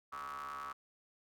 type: ring-modulated tone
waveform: 40% pulse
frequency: 70.9 Hz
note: C#2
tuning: 40 cents sharp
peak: -38 dBFS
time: 0.12-0.73 s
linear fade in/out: 10 ms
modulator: 1210 Hz
effects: none